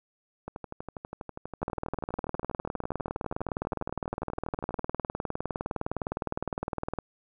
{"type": "two click trains", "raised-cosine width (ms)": 1, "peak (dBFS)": [-23, -16], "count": [54, 106], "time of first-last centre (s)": [[0.48, 4.789], [1.63, 6.987]], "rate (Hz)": [12.3, 19.6], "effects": []}